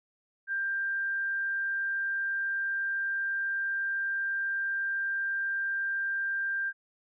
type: tone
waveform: sine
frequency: 1587 Hz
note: G6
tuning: 21 cents sharp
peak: -28 dBFS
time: 0.47-6.73 s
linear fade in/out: 50 ms
effects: none